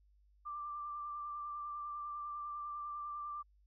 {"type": "tone with vibrato", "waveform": "sine", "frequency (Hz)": 1180, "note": "D6", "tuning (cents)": 8, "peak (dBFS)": -40, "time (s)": [0.45, 3.43], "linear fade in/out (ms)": 20, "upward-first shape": "sine", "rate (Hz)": 10, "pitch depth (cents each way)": 19, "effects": ["added 50 Hz sine -65 dBFS peak until 3.66 s"]}